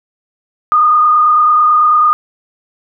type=tone with frequency modulation; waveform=sine; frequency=1224 Hz; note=D#6; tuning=29 cents flat; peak=-6 dBFS; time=0.72-2.13 s; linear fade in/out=0 ms; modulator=29.1 Hz; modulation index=0.85; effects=none